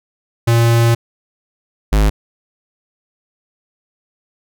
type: tone pair in turn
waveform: square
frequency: 116.54 / 52.04 Hz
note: A#2 / G#1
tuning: 0 / +4 cents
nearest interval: octave + major second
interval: 1396 cents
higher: first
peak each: -10 dBFS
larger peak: neither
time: 0.47-0.95 / 1.92-2.1 s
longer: first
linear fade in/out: 10 ms
effects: none